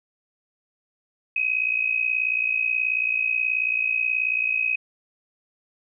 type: tone with amplitude modulation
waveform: sine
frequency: 2534 Hz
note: D#7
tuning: 31 cents sharp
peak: -17 dBFS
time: 1.36-4.76 s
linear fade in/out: 5 ms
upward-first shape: sine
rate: 58.5 Hz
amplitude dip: 80%
effects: none